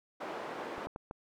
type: band-pass noise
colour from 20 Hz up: white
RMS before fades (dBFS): -41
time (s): 0.2-0.87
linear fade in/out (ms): 10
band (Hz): 300 to 970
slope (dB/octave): 12
type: clicks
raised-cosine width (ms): 1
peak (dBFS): -27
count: 4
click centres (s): 0.781 / 0.87 / 0.961 / 1.111
effects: none